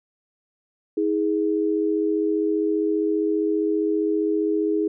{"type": "tone pair together", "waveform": "sine", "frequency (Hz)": [320, 415.1], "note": ["D#4", "G#4"], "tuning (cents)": [49, -1], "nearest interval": "perfect fourth", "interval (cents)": 450, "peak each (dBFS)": -22, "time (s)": [0.97, 4.88], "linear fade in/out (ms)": 5, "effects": []}